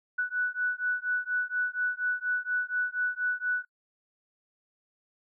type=beating tone pair; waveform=sine; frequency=1480 / 1484.2 Hz; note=F#6 / F#6; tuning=0 / +5 cents; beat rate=4.2 Hz; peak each=-30 dBFS; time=0.18-3.65 s; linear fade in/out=10 ms; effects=noise-tail reverb RT60 0.1 s tail -25 dB re dry